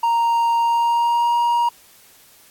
triangle tone with pitch glide, 931 to 947.3 Hz, A#5 to A#5, -2 to +28 cents, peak -13 dBFS, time 0.03-1.69 s, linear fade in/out 5 ms, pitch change +30 cents, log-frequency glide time 0.6-1.35 s, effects white hiss -50 dBFS RMS until 2.5 s + AAC 64 kbps

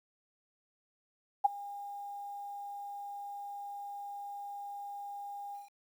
sine tone with ADSR envelope, 809 Hz, G#5, 46 cents flat, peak -18 dBFS, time 1.44-5.7 s, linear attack 14 ms, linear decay 14 ms, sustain -22 dB, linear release 160 ms, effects 10-bit

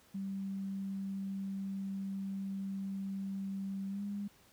sine tone with pitch glide, 194.8 to 202.5 Hz, G3 to G#3, -11 to -43 cents, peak -36 dBFS, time 0.14-4.28 s, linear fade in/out 10 ms, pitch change +68 cents, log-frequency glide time 3.89-4.02 s, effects pink hiss -64 dBFS RMS until 4.52 s + high-pass 60 Hz 12 dB/octave

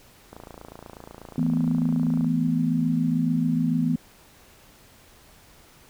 click train, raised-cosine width 1 ms, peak -26 dBFS, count 55, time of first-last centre 0.33-2.245 s, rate 28.2 Hz
sine chord, E suspended fourth, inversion none, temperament equal, 164.81 / 220 / 246.9 Hz, E3 / A3 / B3, 0 / 0 / 0 cents, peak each -24 / -28 / -23 dBFS, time 1.38-3.96 s, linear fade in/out 2 ms
effects pink hiss -53 dBFS RMS until 5.89 s

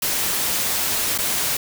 white noise with dropouts, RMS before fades -22 dBFS, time 0.02-1.57 s, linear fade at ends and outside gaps 5 ms, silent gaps 1.179-1.185 s, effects none

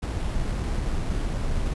brown noise with sample-and-hold, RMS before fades -26 dBFS, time 0.02-1.74 s, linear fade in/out 10 ms, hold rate 6300 Hz, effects resampled to 24000 Hz

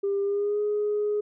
sine tone with pitch glide, 398.5 to 417.3 Hz, G4 to G#4, +28 to +8 cents, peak -22 dBFS, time 0.03-1.21 s, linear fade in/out 10 ms, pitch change +80 cents, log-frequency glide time 0.22-0.6 s, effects tanh soft clip ceiling -19 dBFS

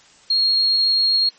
sine tone, 4273 Hz, C8, 36 cents sharp, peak -14 dBFS, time 0.3-1.29 s, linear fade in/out 5 ms, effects white hiss -50 dBFS RMS until 1.38 s + MP3 32 kbps

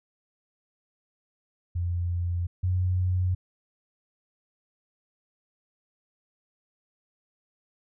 sine tone pair in turn, 87.31 / 91.27 Hz, F2 / F#2, 0 / -23 cents, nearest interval minor second, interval 77 cents, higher second, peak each -25 / -22 dBFS, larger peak second, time 1.75-2.47 / 2.63-3.35 s, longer neither, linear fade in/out 10 ms, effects none

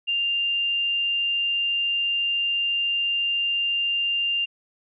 sine tone, 2794 Hz, F7, in tune, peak -21 dBFS, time 0.07-4.46 s, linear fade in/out 20 ms, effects none

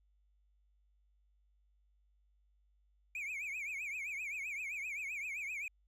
triangle tone with vibrato, 2349 Hz, D7, in tune, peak -37 dBFS, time 3.15-5.68 s, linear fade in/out 2 ms, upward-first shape triangle, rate 7.7 Hz, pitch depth 180 cents each way, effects added 50 Hz sine -69 dBFS peak until 5.87 s

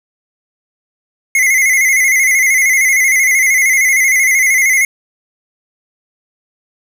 square tone with vibrato, 2093 Hz, C7, in tune, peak -9 dBFS, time 1.35-4.85 s, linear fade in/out 2 ms, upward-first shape square, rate 13 Hz, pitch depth 55 cents each way, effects none

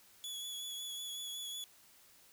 sawtooth tone with vibrato, 3396 Hz, G#7, 38 cents sharp, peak -38 dBFS, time 0.24-1.64 s, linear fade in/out 0 ms, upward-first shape sine, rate 5.4 Hz, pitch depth 22 cents each way, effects white hiss -63 dBFS RMS until 2.32 s

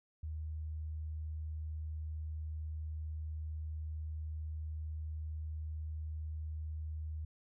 sine tone, 77.78 Hz, D#2, in tune, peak -38 dBFS, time 0.23-7.25 s, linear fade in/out 5 ms, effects none

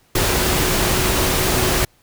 sine tone in noise, 370 Hz, F#4, in tune, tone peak -26 dBFS, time 0.15-1.85 s, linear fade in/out 5 ms, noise pink, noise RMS -18 dBFS, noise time 0.15-1.85 s, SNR -11 dB, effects pink hiss -57 dBFS RMS until 2.02 s

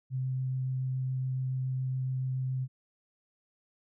sine tone with vibrato, 130 Hz, C3, 11 cents flat, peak -29 dBFS, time 0.1-2.68 s, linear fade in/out 50 ms, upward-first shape triangle, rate 7.1 Hz, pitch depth 9 cents each way, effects none

